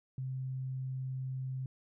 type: tone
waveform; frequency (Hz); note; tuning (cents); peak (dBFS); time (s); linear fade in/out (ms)
sine; 130.81; C3; 0; -35; 0.18-1.66; 2
effects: none